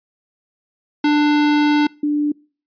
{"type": "tone pair in turn", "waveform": ["square", "sine"], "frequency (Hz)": [296.3, 295], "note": ["D4", "D4"], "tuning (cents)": [15, 8], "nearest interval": "unison", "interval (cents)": 7, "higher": "first", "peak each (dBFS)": [-13, -15], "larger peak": "first", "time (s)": [[1.04, 1.87], [2.03, 2.32]], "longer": "first", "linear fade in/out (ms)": 5, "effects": ["noise-tail reverb RT60 0.4 s tail -25 dB re dry", "resampled to 11025 Hz"]}